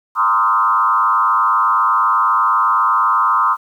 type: tone with frequency modulation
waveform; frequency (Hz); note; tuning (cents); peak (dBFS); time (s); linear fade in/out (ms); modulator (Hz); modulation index
sine; 1149; D6; -38; -11; 0.15-3.57; 50; 108; 1.7
effects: 8-bit